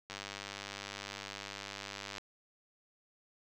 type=click train; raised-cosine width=0.2 ms; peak=-24 dBFS; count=209; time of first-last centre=0.1-2.182 s; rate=99.9 Hz; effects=none